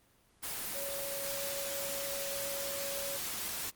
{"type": "tone in noise", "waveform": "sine", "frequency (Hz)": 558, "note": "C#5", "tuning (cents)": 11, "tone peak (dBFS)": -40, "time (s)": [0.74, 3.18], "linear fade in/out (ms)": 20, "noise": "white", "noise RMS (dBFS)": -38, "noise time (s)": [0.42, 3.71], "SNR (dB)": -5, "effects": ["pink hiss -67 dBFS RMS until 3.75 s", "Opus 24 kbps"]}